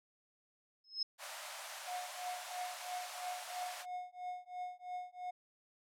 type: tone with exponential growth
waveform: sine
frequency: 5170 Hz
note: E8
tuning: 34 cents flat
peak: -30 dBFS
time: 0.84-1.03 s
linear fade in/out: 5 ms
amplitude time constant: 40 ms
type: high-pass noise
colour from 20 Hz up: pink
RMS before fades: -47 dBFS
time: 1.18-3.86 s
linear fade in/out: 50 ms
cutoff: 570 Hz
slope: 96 dB/octave
type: tone with tremolo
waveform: triangle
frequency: 724 Hz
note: F#5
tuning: 38 cents flat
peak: -36 dBFS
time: 1.87-5.31 s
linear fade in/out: 10 ms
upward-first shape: triangle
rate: 3 Hz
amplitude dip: 100%
effects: low-pass 12000 Hz 12 dB/octave